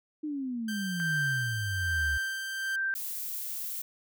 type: exponential sweep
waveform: sine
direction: down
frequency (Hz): 311.1 to 68.3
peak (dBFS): -31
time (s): 0.23-2.18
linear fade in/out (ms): 10
type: tone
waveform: sawtooth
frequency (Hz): 1568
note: G6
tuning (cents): 0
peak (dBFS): -32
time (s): 0.68-2.76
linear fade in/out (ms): 5
type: tone with tremolo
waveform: sine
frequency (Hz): 1568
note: G6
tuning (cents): 0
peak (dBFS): -27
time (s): 1-2.94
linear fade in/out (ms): 0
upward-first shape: sine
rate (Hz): 1.2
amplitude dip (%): 75
type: noise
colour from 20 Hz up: violet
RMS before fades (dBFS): -36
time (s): 2.95-3.82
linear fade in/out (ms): 5
effects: none